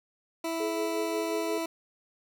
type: tone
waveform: 20% pulse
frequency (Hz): 329.6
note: E4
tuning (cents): 0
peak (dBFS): -25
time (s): 0.44-1.66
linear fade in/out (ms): 5
type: tone with tremolo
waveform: sine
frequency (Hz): 427.8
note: A4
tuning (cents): -49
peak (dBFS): -29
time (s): 0.6-1.58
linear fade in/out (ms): 2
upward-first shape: sine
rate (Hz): 5.6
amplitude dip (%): 60
effects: none